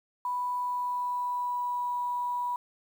sine tone with pitch glide, 987.8 to 977 Hz, B5 to B5, 0 to -19 cents, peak -28 dBFS, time 0.25-2.56 s, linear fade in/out 2 ms, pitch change -19 cents, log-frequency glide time 0.51-2.02 s, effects 9-bit

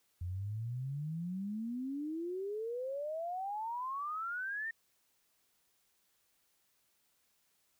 sine exponential sweep, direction up, 85.6 to 1846 Hz, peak -36 dBFS, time 0.21-4.71 s, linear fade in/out 5 ms, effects white hiss -75 dBFS RMS until 7.79 s

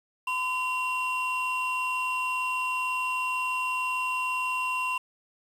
triangle tone pair together, 1017.4 / 2751 Hz, C6 / F7, -49 / -27 cents, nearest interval octave + perfect fourth, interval 1722 cents, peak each -27 / -28 dBFS, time 0.27-4.98 s, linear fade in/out 5 ms, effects resampled to 32000 Hz + 8-bit

